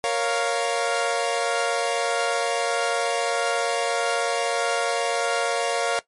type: chord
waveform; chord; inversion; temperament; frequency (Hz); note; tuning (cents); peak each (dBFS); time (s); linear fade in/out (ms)
sawtooth; Bb minor; none; equal; 466.2 / 554.4 / 698.5; Bb4 / Db5 / F5; 0 / 0 / 0; -22; 0.04-5.99; 0
effects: noise-tail reverb RT60 0.1 s tail -17 dB re dry + MP3 48 kbps